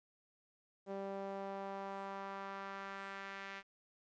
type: tone with band-pass filter sweep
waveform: sawtooth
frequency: 196 Hz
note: G3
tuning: in tune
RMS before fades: -45 dBFS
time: 0.86-3.63 s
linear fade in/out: 50 ms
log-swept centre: 530 to 2000 Hz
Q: 1.6
effects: resampled to 16000 Hz + 12-bit

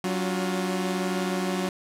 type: tone cluster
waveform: sawtooth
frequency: 187.1 / 283.9 / 355.2 Hz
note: F#3 / C#4 / F4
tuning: +20 / +41 / +29 cents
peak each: -23 / -31 / -27 dBFS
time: 0.04-1.69 s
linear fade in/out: 2 ms
effects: low-pass 12000 Hz 12 dB/octave

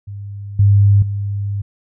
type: tone with level steps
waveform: sine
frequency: 100.8 Hz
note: G2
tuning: 49 cents sharp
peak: -26 / -7 / -18 dBFS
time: 0.07-1.62 s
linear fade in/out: 10 ms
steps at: 0.59 / 1.02 s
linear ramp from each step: 5 ms
effects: none

